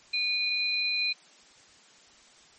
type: tone pair together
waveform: sine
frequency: 2446 / 4068 Hz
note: D#7 / C8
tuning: -30 / -50 cents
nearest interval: major sixth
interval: 880 cents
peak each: -28 dBFS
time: 0.13-1.13 s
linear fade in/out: 10 ms
effects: white hiss -56 dBFS RMS until 2.58 s + MP3 32 kbps